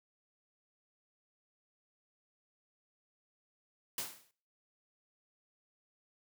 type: noise with exponential decay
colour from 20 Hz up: white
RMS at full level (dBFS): -35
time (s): 3.98-4.31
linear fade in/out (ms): 1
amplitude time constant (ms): 70
effects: noise-tail reverb RT60 0.5 s tail -22 dB re dry + high-pass 100 Hz 12 dB/octave